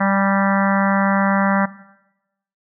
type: harmonic tone with a mistuned harmonic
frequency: 196 Hz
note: G3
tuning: in tune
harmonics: 1 / 3 / 4 / 5 / 6 / 7 / 8 / 9 / 10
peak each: -18 / -23 / -24 / -25 / -26 / -26 / -27 / -28 / -28 dBFS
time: 0-1.66 s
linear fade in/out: 10 ms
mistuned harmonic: 4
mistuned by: +19 cents
effects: noise-tail reverb RT60 0.9 s tail -17 dB re dry